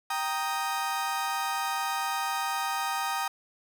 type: chord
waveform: 35% pulse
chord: Eb major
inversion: first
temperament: equal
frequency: 784 / 932.3 / 1244.5 Hz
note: G5 / Bb5 / Eb6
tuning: 0 / 0 / 0 cents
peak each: -31 dBFS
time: 0.1-3.28 s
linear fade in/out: 5 ms
effects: none